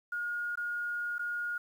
sine tone with dropouts, 1431 Hz, F6, 42 cents sharp, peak -32 dBFS, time 0.12-1.58 s, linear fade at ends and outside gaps 5 ms, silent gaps 0.556-0.573 / 1.183-1.192 s, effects 10-bit

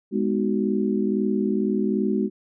sine chord, G# minor seventh, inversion none, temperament just, 207.7 / 249.2 / 311.5 / 373.8 Hz, G#3 / B3 / D#4 / F#4, 0 / +16 / +2 / +18 cents, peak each -23 / -27 / -28 / -26 dBFS, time 0.11-2.3 s, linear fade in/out 50 ms, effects none

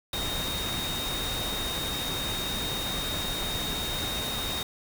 sine tone in noise, 3715 Hz, A#7, 7 cents flat, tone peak -32 dBFS, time 0.13-4.63 s, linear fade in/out 2 ms, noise pink, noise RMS -33 dBFS, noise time 0.13-4.63 s, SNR -2 dB, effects none

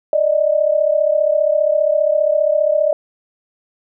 sine tone pair together, 588 / 623 Hz, D5 / D#5, +2 / +2 cents, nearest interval minor second, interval 100 cents, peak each -15 dBFS, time 0.13-2.93 s, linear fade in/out 2 ms, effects none

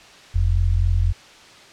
sine tone pair together, 43.66 / 87.31 Hz, F1 / F2, 0 / 0 cents, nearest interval octave, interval 1200 cents, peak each -18 dBFS, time 0.34-1.13 s, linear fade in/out 20 ms, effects white hiss -45 dBFS RMS until 1.72 s + low-pass 5000 Hz 12 dB/octave

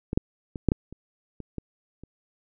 clicks, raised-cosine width 3 ms, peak -15 / -7 / -20 / -6 / -8 / -28 / -24 / -19 / -30 dBFS, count 9, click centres 0.131 / 0.175 / 0.558 / 0.687 / 0.719 / 0.926 / 1.403 / 1.583 / 2.036 s, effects none

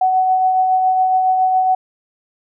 sine tone with tremolo, 748 Hz, F#5, 19 cents sharp, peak -10 dBFS, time 0.01-1.75 s, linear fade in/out 5 ms, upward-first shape triangle, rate 7.2 Hz, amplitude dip 35%, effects none

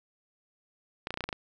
clicks, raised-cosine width 0.3 ms, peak -17 dBFS, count 8, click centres 1.071 / 1.106 / 1.141 / 1.174 / 1.207 / 1.24 / 1.29 / 1.328 s, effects none

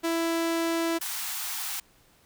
sawtooth tone, 331.8 Hz, E4, 11 cents sharp, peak -21 dBFS, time 0.03-0.99 s, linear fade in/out 20 ms
white high-pass noise, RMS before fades -33 dBFS, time 1.01-1.8 s, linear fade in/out 5 ms, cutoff 720 Hz, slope 96 dB/octave
effects pink hiss -61 dBFS RMS until 2.25 s

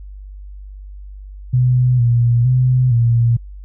sine tone with pitch steps, 125.4 / 118.8 / 127.1 / 117.3 Hz, B2 / A#2 / C3 / A#2, +27 / +33 / -50 / +11 cents, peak -10 dBFS, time 1.53-3.37 s, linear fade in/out 10 ms, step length 460 ms, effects added 49 Hz sine -31 dBFS peak until 3.64 s

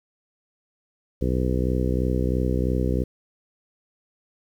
harmonic tone, 63 Hz, B1, 35 cents sharp, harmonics 1 / 2 / 3 / 4 / 5 / 6 / 7 / 8, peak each -24 / -27 / -29 / -30 / -31 / -32 / -32 / -33 dBFS, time 1.21-3.04 s, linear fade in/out 10 ms, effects 9-bit

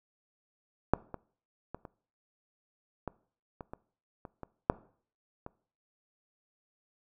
clicks, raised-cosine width 1 ms, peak -8 / -24 / -24 / -30 / -21 / -27 / -27 / -29 / -27 / -7 / -27 dBFS, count 11, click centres 0.936 / 1.143 / 1.746 / 1.852 / 3.077 / 3.608 / 3.735 / 4.252 / 4.433 / 4.699 / 5.464 s, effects noise-tail reverb RT60 0.5 s tail -21 dB re dry

